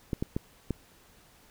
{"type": "clicks", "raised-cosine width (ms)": 3, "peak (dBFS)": -16, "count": 4, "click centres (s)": [0.132, 0.225, 0.365, 0.707], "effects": ["pink hiss -59 dBFS RMS until 1.5 s"]}